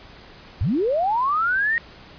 sine linear sweep, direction up, 69.3 to 1889 Hz, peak -18 dBFS, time 0.61-1.78 s, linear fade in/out 0 ms, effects pink hiss -45 dBFS RMS until 2.18 s + resampled to 11025 Hz

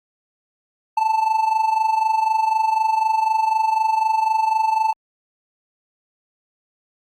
triangle tone with amplitude modulation, 880 Hz, A5, in tune, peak -11 dBFS, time 0.97-4.93 s, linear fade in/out 5 ms, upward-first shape sine, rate 24 Hz, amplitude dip 70%, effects Opus 48 kbps

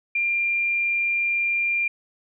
sine tone, 2389 Hz, D7, 29 cents sharp, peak -20 dBFS, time 0.15-1.88 s, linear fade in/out 5 ms, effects none

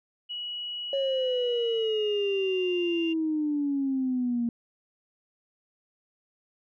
sine tone with pitch glide, 2925 to 2788 Hz, F#7 to F7, -21 to -4 cents, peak -32 dBFS, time 0.29-3.14 s, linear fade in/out 20 ms, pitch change -83 cents, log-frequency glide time 1.76-2.27 s
sine exponential sweep, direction down, 554.4 to 233.1 Hz, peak -24 dBFS, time 0.93-4.49 s, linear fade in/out 2 ms
effects tanh soft clip ceiling -17 dBFS

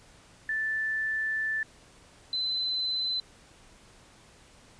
sine tone pair in turn, 1760 / 4041 Hz, A6 / B7, 0 / +39 cents, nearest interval octave + major second, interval 1439 cents, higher second, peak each -27 dBFS, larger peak neither, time 0.49-1.63 / 2.33-3.2 s, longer first, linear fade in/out 2 ms, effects pink hiss -56 dBFS RMS until 4.79 s + resampled to 22050 Hz

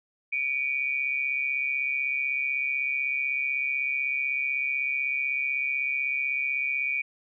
sine tone pair together, 2292 / 2428 Hz, D7 / D#7, -43 / -43 cents, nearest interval minor second, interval 100 cents, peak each -28 dBFS, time 0.32-7.02 s, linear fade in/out 10 ms, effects none

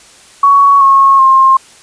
sine tone with pitch steps, 1119 / 1090.9 / 1063.5 Hz, C#6 / C#6 / C6, +16 / -28 / +28 cents, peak -3 dBFS, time 0.43-1.57 s, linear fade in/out 5 ms, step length 380 ms, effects white hiss -40 dBFS RMS until 1.82 s + resampled to 22050 Hz

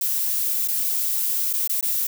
violet noise with dropouts, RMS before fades -23 dBFS, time 0.01-2.07 s, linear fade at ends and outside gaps 5 ms, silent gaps 0.677-0.683 / 1.53-1.535 / 1.676-1.694 / 1.81-1.826 s, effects none

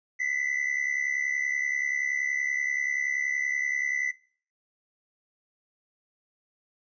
triangle tone pair together, 1975.5 / 2046 Hz, B6 / C7, 0 / -39 cents, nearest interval minor second, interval 61 cents, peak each -27 dBFS, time 0.19-4.12 s, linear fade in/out 20 ms, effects noise-tail reverb RT60 0.5 s tail -23 dB re dry + resampled to 16000 Hz

